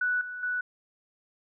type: tone with level steps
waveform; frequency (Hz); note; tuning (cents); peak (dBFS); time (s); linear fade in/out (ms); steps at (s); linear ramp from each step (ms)
sine; 1480; F#6; 0; -24 / -35 / -27; 0.01-0.61; 5; 0.21 / 0.43; 2
effects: none

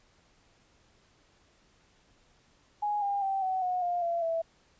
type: tone with pitch steps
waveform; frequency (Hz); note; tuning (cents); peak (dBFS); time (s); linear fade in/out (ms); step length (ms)
sine; 830.6 / 803.7 / 777.7 / 752.5 / 728.1 / 704.5 / 681.7 / 659.6; G#5 / G5 / G5 / F#5 / F#5 / F5 / F5 / E5; 0 / +43 / -14 / +29 / -28 / +15 / -42 / +1; -27; 2.82-4.42; 10; 200
effects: pink hiss -65 dBFS RMS until 4.79 s + resampled to 16000 Hz

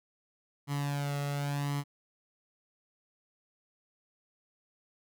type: tone with flanger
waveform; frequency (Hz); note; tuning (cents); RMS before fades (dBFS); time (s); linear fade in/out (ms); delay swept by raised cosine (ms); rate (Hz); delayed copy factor
sawtooth; 142.9; D3; -47; -33; 0.67-1.84; 50; 0.97 to 1.52; 0.9; +0.7
effects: none

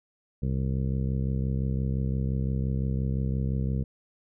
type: harmonic tone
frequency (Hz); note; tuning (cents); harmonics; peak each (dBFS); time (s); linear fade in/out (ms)
65.8; C2; +10; 1 / 2 / 3 / 4 / 5 / 6 / 7 / 8; -29 / -28 / -32 / -42 / -45 / -47 / -43 / -50; 0.42-3.84; 10
effects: none

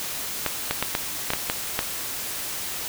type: clicks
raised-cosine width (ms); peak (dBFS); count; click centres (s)
0.3; -6; 8; 0.463 / 0.71 / 0.826 / 0.951 / 1.304 / 1.335 / 1.499 / 1.791
effects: white hiss -31 dBFS RMS until 2.88 s

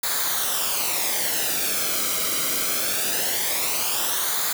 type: noise with flanger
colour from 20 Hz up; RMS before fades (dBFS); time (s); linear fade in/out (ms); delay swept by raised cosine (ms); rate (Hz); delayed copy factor
white; -24; 0.03-4.53; 5; 0.35 to 1.14; 0.22; -0.65
effects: none

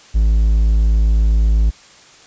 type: tone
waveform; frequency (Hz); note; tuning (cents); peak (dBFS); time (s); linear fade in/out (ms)
triangle; 54; A1; -32; -8; 0.14-1.71; 20
effects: white hiss -44 dBFS RMS until 2.26 s + resampled to 16000 Hz

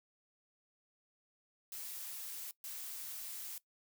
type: noise bursts at uneven times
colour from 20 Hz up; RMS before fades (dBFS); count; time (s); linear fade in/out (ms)
blue; -45; 2; 1.72-2.51 / 2.64-3.58; 2
effects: noise-tail reverb RT60 0.1 s tail -19 dB re dry

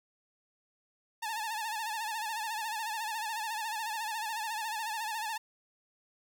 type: tone with vibrato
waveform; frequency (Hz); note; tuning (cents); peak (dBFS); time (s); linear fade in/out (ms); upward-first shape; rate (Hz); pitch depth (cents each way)
sawtooth; 880; A5; 0; -30; 1.22-5.38; 10; sine; 14; 85
effects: none

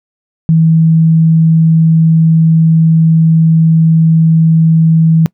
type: tone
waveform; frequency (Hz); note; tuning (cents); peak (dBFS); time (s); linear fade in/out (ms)
sine; 161.9; E3; -31; -4; 0.49-5.26; 0
effects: noise-tail reverb RT60 0.1 s tail -23 dB re dry

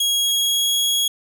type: tone with pitch glide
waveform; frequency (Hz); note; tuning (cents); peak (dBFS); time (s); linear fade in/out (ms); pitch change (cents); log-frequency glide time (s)
sawtooth; 3300 to 3321; G#7 to G#7; -12 to -1; -14; 0-1.08; 5; +11; 0.22-0.77
effects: none

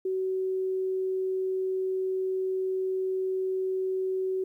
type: tone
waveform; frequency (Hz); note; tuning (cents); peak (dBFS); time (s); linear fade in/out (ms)
sine; 376.7; F#4; +31; -26; 0.05-4.44; 5
effects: 11-bit

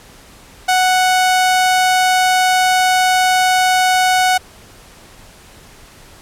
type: tone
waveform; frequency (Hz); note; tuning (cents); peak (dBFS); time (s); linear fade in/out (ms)
sawtooth; 740; F#5; 0; -7; 0.68-4.38; 10
effects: pink hiss -42 dBFS RMS until 6.21 s + low-pass 12000 Hz 12 dB/octave

